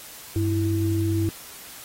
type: tone pair together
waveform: sine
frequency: 97.99 / 329.6 Hz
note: G2 / E4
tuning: 0 / 0 cents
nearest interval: octave + major sixth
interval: 2100 cents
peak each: -22 / -24 dBFS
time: 0.36-1.29 s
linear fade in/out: 0 ms
effects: white hiss -42 dBFS RMS until 1.84 s + AAC 48 kbps